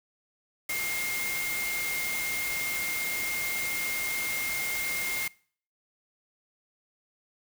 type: tone in noise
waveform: sine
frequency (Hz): 2125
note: C7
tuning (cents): +26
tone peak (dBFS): -31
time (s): 0.69-5.28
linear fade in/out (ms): 5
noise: white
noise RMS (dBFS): -34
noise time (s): 0.69-5.28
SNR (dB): 0
effects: noise-tail reverb RT60 0.5 s tail -23 dB re dry